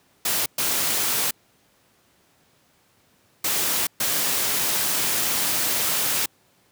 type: noise bursts at uneven times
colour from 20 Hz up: white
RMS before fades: -23 dBFS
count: 4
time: 0.25-0.46 / 0.58-1.31 / 3.44-3.87 / 4-6.26 s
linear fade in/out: 5 ms
effects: pink hiss -61 dBFS RMS until 6.71 s + high-pass 100 Hz 12 dB/octave